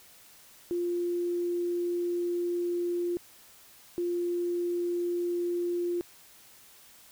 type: tone pair in turn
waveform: sine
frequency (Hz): 349.2 / 349.2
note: F4 / F4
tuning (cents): 0 / 0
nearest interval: unison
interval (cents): 0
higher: neither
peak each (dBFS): -27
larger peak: neither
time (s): 0.71-3.17 / 3.98-6.01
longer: first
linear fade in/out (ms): 0
effects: white hiss -55 dBFS RMS until 7.11 s